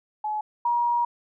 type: tone pair in turn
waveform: sine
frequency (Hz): 851 / 952.8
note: G#5 / A#5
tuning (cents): +42 / +38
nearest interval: major second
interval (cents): 196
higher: second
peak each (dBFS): -25 / -20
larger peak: second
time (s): 0.24-0.41 / 0.65-1.05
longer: second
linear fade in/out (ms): 5
effects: none

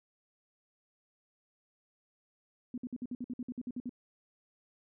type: tone bursts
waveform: sine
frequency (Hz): 246.9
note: B3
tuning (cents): 0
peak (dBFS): -35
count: 13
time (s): 2.74-3.894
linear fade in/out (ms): 2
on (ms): 38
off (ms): 55
effects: none

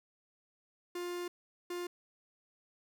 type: tone bursts at uneven times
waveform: 45% pulse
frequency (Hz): 352.7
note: F4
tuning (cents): +17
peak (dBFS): -37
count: 2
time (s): 0.95-1.28 / 1.7-1.87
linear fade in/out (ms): 5
effects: none

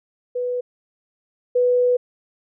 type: tone pair in turn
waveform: sine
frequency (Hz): 493.9 / 493.9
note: B4 / B4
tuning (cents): 0 / 0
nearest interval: unison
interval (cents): 0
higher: neither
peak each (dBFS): -21 / -14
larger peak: second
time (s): 0.35-0.61 / 1.55-1.97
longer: second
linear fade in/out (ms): 10
effects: none

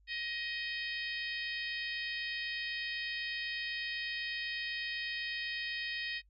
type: harmonic tone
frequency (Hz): 628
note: D#5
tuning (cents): +16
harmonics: 3 / 4 / 5 / 6 / 7 / 8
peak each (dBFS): -40 / -42 / -44 / -46 / -47 / -48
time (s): 0.07-6.22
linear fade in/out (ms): 50
effects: noise-tail reverb RT60 0.1 s tail -22 dB re dry + added 50 Hz sine -63 dBFS peak until 6.29 s

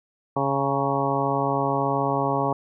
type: harmonic tone with a mistuned harmonic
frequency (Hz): 138.59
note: C#3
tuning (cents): 0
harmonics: 1 / 2 / 3 / 4 / 5 / 6 / 7 / 8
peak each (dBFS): -29 / -29 / -29 / -29 / -29 / -29 / -29 / -29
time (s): 0.36-2.53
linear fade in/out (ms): 5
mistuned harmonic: 7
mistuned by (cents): -46
effects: none

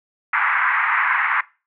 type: band-pass noise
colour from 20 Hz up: white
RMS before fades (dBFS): -19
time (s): 0.33-1.41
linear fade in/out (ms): 5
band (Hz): 930 to 2100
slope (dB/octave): 48
effects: noise-tail reverb RT60 0.3 s tail -20 dB re dry

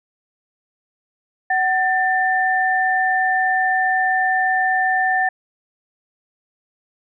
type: tone pair together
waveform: sine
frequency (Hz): 750.9 / 1786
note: F#5 / A6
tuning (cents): +25 / +25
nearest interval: octave + minor third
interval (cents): 1500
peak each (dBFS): -18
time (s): 1.5-5.29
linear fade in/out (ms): 5
effects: none

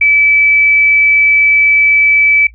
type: tone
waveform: sine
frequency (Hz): 2304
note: D7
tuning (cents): -34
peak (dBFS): -6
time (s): 0.01-2.47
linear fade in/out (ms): 5
effects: noise-tail reverb RT60 0.1 s tail -17 dB re dry + added 57 Hz sine -36 dBFS peak until 2.54 s

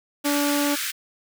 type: high-pass noise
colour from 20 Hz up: pink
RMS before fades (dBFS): -28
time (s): 0.24-0.92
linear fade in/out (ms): 20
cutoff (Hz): 1400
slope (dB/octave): 48
type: harmonic tone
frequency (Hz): 288.4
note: D4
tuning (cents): -31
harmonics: 1 / 2 / 3 / 4 / 5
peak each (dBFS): -22 / -28 / -32 / -34 / -36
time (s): 0.24-0.76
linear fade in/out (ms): 20
effects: none

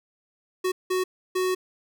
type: tone bursts at uneven times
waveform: square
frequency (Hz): 370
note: F#4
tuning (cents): 0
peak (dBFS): -23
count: 3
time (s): 0.64-0.72 / 0.9-1.04 / 1.35-1.55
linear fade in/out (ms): 10
effects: none

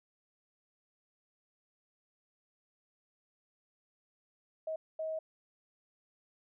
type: tone bursts at uneven times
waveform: sine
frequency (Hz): 635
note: D#5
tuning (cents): +35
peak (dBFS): -34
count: 2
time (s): 4.67-4.76 / 4.99-5.19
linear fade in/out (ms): 5
effects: none

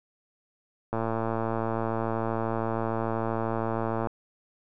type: click train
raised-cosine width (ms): 1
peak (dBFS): -15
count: 356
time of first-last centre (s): 0.93-4.072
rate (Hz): 113
effects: none

